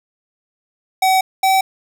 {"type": "tone pair in turn", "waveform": "square", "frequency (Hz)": [757, 766.2], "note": ["F#5", "G5"], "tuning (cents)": [39, -40], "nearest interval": "unison", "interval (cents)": 21, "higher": "second", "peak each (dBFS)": -12, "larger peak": "neither", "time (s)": [[1.02, 1.21], [1.43, 1.61]], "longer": "first", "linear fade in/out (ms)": 5, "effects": []}